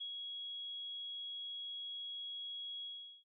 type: tone with ADSR envelope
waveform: sine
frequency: 3322 Hz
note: G#7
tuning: in tune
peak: -40 dBFS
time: 0-3.24 s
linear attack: 14 ms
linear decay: 83 ms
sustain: -2 dB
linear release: 410 ms
effects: none